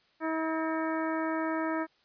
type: harmonic tone with a mistuned harmonic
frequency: 320.3 Hz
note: E4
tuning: 50 cents flat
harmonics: 1 / 2 / 3 / 4 / 5 / 6 / 7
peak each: -31 / -35 / -37 / -38 / -41 / -42 / -47 dBFS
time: 0.2-1.87 s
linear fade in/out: 50 ms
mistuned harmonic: 6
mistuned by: -85 cents
effects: white hiss -67 dBFS RMS until 2.04 s + resampled to 11025 Hz